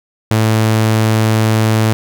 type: tone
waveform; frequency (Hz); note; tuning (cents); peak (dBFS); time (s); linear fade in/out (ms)
sawtooth; 110; A2; 0; -6; 0.31-1.93; 0
effects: none